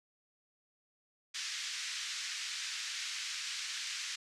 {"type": "band-pass noise", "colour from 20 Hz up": "white", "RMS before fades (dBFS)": -40, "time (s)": [1.34, 4.16], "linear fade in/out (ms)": 10, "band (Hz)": [1600, 6400], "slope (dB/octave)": 24, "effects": ["low-pass 11000 Hz 12 dB/octave"]}